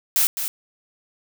blue noise with echo, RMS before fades -18 dBFS, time 0.16-0.27 s, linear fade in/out 0 ms, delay 210 ms, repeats 1, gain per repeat -8 dB, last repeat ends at 0.48 s, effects none

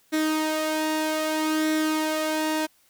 sawtooth tone with flanger, 311.7 Hz, D#4, 3 cents sharp, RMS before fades -25 dBFS, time 0.12-2.67 s, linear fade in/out 20 ms, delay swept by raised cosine 0.52 to 2.12 ms, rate 0.63 Hz, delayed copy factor +0.5, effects white hiss -62 dBFS RMS until 2.89 s

